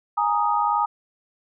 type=chord; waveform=sine; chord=Ab suspended second; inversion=none; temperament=equal; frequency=830.6 / 932.3 / 1244.5 Hz; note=Ab5 / Bb5 / Eb6; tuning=0 / 0 / 0 cents; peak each=-23 dBFS; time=0.17-0.86 s; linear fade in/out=10 ms; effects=none